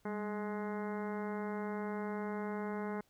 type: harmonic tone with a mistuned harmonic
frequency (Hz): 210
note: G#3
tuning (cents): +19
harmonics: 1 / 2 / 3 / 4 / 5 / 6 / 7 / 8 / 9 / 10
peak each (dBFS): -39 / -41 / -48 / -46 / -49 / -53 / -51 / -57 / -56 / -56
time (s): 0.05-3.01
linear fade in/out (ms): 5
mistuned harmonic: 1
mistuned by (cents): -63
effects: pink hiss -72 dBFS RMS until 3.09 s